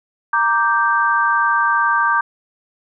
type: chord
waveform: sine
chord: G minor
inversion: first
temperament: equal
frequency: 932.3 / 1174.7 / 1568 Hz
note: Bb5 / D6 / G6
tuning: 0 / 0 / 0 cents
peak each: -19 / -17 / -17 dBFS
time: 0.33-2.21 s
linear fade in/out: 5 ms
effects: none